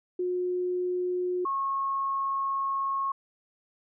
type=tone pair in turn; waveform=sine; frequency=360.8 / 1090.9 Hz; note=F#4 / C#6; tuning=-44 / -28 cents; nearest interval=octave + perfect fifth; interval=1916 cents; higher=second; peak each=-26 dBFS; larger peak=neither; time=0.19-1.45 / 1.45-3.12 s; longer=second; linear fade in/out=5 ms; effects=none